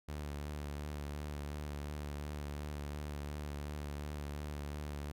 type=tone with vibrato; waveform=sawtooth; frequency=73.42 Hz; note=D2; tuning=in tune; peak=-36 dBFS; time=0.08-5.12 s; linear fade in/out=10 ms; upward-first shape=sine; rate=2.8 Hz; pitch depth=27 cents each way; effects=none